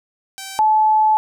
5% pulse / sine tone pair in turn, 775 / 864.2 Hz, G5 / A5, -20 / -31 cents, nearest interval major second, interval 189 cents, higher second, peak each -18 / -11 dBFS, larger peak second, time 0.38-0.59 / 0.59-1.17 s, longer second, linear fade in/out 0 ms, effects none

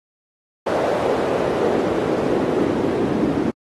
pink noise with band-pass filter sweep, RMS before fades -20 dBFS, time 0.66-3.51 s, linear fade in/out 10 ms, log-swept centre 550 to 290 Hz, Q 2.1, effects high-pass 80 Hz 12 dB/octave + AAC 32 kbps

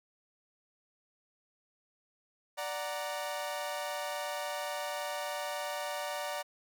sawtooth chord, D augmented, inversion none, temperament equal, 587.3 / 740 / 932.3 Hz, D5 / F#5 / A#5, 0 / 0 / 0 cents, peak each -34 / -37 / -37 dBFS, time 2.57-6.43 s, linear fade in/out 20 ms, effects none

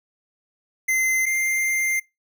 square tone pair in turn, 2066 / 2097 Hz, C7 / C7, -22 / +3 cents, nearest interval unison, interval 25 cents, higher second, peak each -19 / -21 dBFS, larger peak first, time 0.88-1.26 / 1.26-2 s, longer second, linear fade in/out 10 ms, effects noise-tail reverb RT60 0.2 s tail -21 dB re dry

